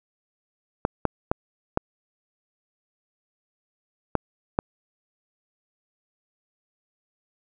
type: clicks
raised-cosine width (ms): 1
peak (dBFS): -6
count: 6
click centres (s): 0.851 / 1.053 / 1.315 / 1.774 / 4.153 / 4.589
effects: none